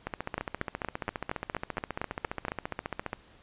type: two click trains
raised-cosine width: 0.5 ms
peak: -15 / -17 dBFS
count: 10 / 46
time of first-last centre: 0.38-2.483 / 0.07-3.131 s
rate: 4.28 / 14.7 Hz
effects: pink hiss -58 dBFS RMS until 3.42 s + resampled to 8000 Hz